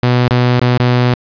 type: tone with dropouts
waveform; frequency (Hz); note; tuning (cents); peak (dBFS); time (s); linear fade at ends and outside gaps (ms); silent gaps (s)
sawtooth; 123.47; B2; 0; -5; 0.03-1.14; 0; 0.281-0.309 / 0.594-0.616 / 0.777-0.799
effects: resampled to 11025 Hz + 7-bit